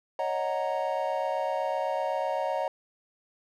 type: chord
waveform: triangle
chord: D# minor seventh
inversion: third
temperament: equal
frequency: 554.4 / 622.3 / 740 / 932.3 Hz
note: C#5 / D#5 / F#5 / A#5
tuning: 0 / 0 / 0 / 0 cents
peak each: -30 / -30 / -31 / -31 dBFS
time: 0.19-2.68 s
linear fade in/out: 2 ms
effects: none